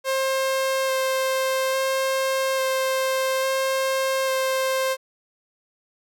sawtooth tone with vibrato, 529 Hz, C5, 19 cents sharp, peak -17 dBFS, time 0.04-4.97 s, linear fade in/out 50 ms, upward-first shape square, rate 0.59 Hz, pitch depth 8 cents each way, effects none

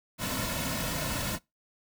pink noise with comb filter, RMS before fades -32 dBFS, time 0.18-1.39 s, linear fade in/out 50 ms, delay 2.5 ms, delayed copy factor -0.7, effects noise-tail reverb RT60 0.2 s tail -22 dB re dry

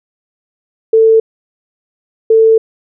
sine tone pair in turn, 445.8 / 445.8 Hz, A4 / A4, +23 / +23 cents, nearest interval unison, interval 0 cents, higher neither, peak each -4 dBFS, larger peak neither, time 0.93-1.2 / 2.3-2.58 s, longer second, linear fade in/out 5 ms, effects none

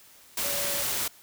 sine tone in noise, 570 Hz, C#5, 48 cents sharp, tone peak -36 dBFS, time 0.44-0.83 s, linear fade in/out 5 ms, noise white, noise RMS -29 dBFS, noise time 0.37-1.08 s, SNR -10 dB, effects white hiss -54 dBFS RMS until 1.22 s

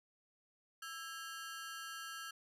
sawtooth ring-modulated tone, 1480 Hz, F#6, in tune, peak -38 dBFS, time 0.82-2.31 s, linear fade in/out 5 ms, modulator 152 Hz, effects resampled to 32000 Hz

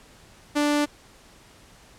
sawtooth tone, 293.7 Hz, D4, in tune, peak -16 dBFS, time 0.55-0.86 s, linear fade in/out 20 ms, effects pink hiss -52 dBFS RMS until 1.98 s + low-pass 10000 Hz 12 dB/octave

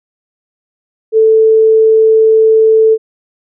sine tone, 441.4 Hz, A4, 5 cents sharp, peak -4 dBFS, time 1.12-2.98 s, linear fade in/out 50 ms, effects none

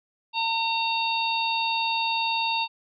harmonic tone with a mistuned harmonic, 910 Hz, A#5, 42 cents flat, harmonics 1 / 3 / 4 / 5, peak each -26 / -28 / -30 / -34 dBFS, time 0.33-2.68 s, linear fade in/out 50 ms, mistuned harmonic 4, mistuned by +24 cents, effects none

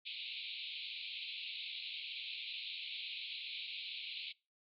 white band-pass noise, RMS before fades -45 dBFS, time 0.05-4.33 s, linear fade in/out 20 ms, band 2300 to 4200 Hz, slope 96 dB/octave, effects noise-tail reverb RT60 0.3 s tail -24 dB re dry

